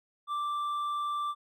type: tone with hard clipping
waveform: sine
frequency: 1174.7 Hz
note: D6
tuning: in tune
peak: -31 dBFS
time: 0.27-1.35 s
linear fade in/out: 50 ms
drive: 4 dB
effects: none